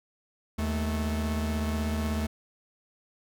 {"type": "tone pair together", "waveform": "45% pulse", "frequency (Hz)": [78.3, 218.7], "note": ["D#2", "A3"], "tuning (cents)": [11, -10], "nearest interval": "octave + tritone", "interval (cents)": 1779, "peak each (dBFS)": [-29, -31], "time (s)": [0.58, 2.27], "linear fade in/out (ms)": 10, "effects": []}